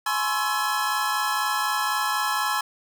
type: tone cluster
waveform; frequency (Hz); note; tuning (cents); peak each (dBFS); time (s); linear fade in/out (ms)
square; 843 / 1025 / 1089 / 1326 / 1701; G#5 / C6 / C#6 / E6 / G#6; +26 / -36 / -31 / +10 / +41; -30; 0.06-2.61; 5
effects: none